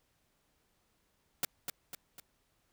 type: noise with echo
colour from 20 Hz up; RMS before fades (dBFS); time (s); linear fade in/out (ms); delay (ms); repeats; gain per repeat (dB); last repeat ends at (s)
white; -31; 1.43-1.45; 2; 250; 3; -6; 2.2
effects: pink hiss -75 dBFS RMS until 2.72 s